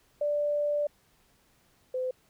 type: tone pair in turn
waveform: sine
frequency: 587.3 / 511 Hz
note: D5 / C5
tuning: 0 / -41 cents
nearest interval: major second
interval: 241 cents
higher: first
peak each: -25 / -28 dBFS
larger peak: first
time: 0.21-0.87 / 1.94-2.11 s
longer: first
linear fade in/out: 5 ms
effects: pink hiss -66 dBFS RMS until 2.29 s